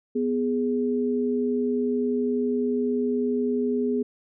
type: tone pair together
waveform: sine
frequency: 247.6 / 415.9 Hz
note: B3 / G#4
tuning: +5 / +2 cents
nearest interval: major sixth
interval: 897 cents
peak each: -24 / -25 dBFS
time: 0.15-4.03 s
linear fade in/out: 10 ms
effects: none